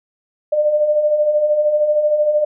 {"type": "beating tone pair", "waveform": "sine", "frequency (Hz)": [589, 602], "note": ["D5", "D5"], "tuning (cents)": [5, 43], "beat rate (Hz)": 13, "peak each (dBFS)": [-22, -13], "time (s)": [0.52, 2.45], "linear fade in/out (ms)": 10, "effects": []}